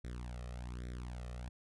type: tone with flanger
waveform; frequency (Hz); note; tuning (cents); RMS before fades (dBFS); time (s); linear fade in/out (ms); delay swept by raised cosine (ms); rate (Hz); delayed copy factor
sawtooth; 60.9; B1; -24; -44; 0.04-1.49; 5; 0.52 to 1.62; 1.2; +0.95
effects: resampled to 24000 Hz